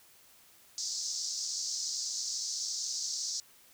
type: band-pass noise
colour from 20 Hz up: pink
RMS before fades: -36 dBFS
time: 0.78-3.4 s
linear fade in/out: 0 ms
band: 4700 to 6900 Hz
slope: 48 dB/octave
effects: white hiss -60 dBFS RMS until 3.73 s